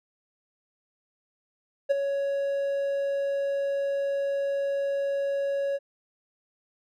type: tone with ADSR envelope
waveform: triangle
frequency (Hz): 557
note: C#5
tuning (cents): +8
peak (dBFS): -15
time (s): 1.89-5.79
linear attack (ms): 21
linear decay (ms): 17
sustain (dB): -8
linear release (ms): 36
effects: none